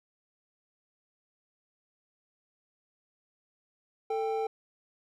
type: tone pair together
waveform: triangle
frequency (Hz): 443.8 / 790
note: A4 / G5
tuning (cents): +15 / +13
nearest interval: minor seventh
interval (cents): 998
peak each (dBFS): -28 / -31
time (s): 4.1-4.47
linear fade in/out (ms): 5
effects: none